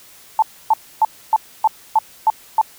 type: tone bursts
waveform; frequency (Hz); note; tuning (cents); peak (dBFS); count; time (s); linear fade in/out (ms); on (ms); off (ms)
sine; 878; A5; -4; -9; 8; 0.39-2.614; 2; 33; 280
effects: white hiss -45 dBFS RMS until 2.78 s